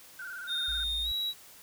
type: tone with vibrato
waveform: sine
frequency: 1480 Hz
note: F#6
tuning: in tune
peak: -38 dBFS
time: 0.19-0.84 s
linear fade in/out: 5 ms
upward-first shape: square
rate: 18 Hz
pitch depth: 63 cents each way
type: tone with pitch glide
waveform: triangle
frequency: 3672 to 3877 Hz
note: A#7 to B7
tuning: -27 to -33 cents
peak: -28 dBFS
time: 0.47-1.34 s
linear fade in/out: 50 ms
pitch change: +94 cents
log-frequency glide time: 1.03-1.08 s
type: tone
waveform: sine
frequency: 58.27 Hz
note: A#1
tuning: in tune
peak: -37 dBFS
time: 0.68-1.12 s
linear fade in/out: 5 ms
effects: tanh soft clip ceiling -20 dBFS + white hiss -53 dBFS RMS until 1.62 s